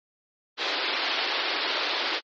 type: band-pass noise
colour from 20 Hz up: white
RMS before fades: -28 dBFS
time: 0.57-2.21 s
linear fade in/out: 50 ms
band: 290 to 4600 Hz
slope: 48 dB/octave
effects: MP3 32 kbps